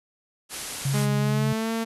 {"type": "low-pass noise", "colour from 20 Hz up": "white", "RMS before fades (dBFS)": -35, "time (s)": [0.49, 1.08], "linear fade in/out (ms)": 50, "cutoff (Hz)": 12000, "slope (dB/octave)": 96}
{"type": "tone", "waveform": "sine", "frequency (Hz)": 137.5, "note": "C#3", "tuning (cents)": -14, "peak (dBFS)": -22, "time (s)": [0.85, 1.53], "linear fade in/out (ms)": 5}
{"type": "tone with pitch glide", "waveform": "sawtooth", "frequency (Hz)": [207.7, 226.5], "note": ["G#3", "A#3"], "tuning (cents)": [0, -50], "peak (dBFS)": -21, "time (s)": [0.93, 1.85], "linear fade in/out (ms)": 20, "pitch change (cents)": 150, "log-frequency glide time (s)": [1.18, 1.72]}
{"effects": ["resampled to 32000 Hz"]}